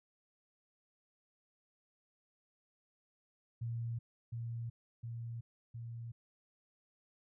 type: tone with echo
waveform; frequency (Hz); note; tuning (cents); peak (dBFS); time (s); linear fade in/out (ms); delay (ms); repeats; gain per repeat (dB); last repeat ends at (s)
sine; 116.54; A#2; 0; -36; 3.61-3.99; 10; 710; 3; -2; 6.12
effects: none